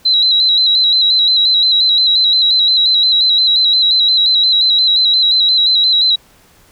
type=tone with vibrato; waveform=sine; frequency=3967 Hz; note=B7; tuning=7 cents sharp; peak=-8 dBFS; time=0.05-6.16 s; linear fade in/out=10 ms; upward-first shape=square; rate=5.7 Hz; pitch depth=43 cents each way; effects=pink hiss -48 dBFS RMS until 6.71 s